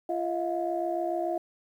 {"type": "tone cluster", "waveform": "sine", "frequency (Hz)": [343.1, 642, 709], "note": ["F4", "E5", "F5"], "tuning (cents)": [-31, -46, 26], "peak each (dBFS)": -31, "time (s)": [0.09, 1.38], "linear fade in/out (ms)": 5, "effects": ["tanh soft clip ceiling -17 dBFS", "10-bit"]}